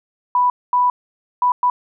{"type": "tone bursts at uneven times", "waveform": "sine", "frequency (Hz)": 987.8, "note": "B5", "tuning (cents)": 0, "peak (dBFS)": -12, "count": 4, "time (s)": [[0.35, 0.5], [0.73, 0.9], [1.42, 1.52], [1.63, 1.7]], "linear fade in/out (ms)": 2, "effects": []}